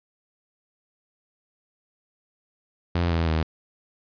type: tone with pitch steps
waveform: sawtooth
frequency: 86.3 / 82.88 / 79.6 Hz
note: F2 / E2 / D#2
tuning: -20 / +10 / +40 cents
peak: -17 dBFS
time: 2.95-3.43 s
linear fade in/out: 5 ms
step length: 160 ms
effects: resampled to 11025 Hz